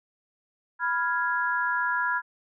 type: chord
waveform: sine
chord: F diminished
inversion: second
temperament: equal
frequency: 987.8 / 1396.9 / 1661.2 Hz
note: Cb6 / F6 / Ab6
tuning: 0 / 0 / 0 cents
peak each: -28 dBFS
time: 0.79-2.22 s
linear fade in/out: 50 ms
effects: none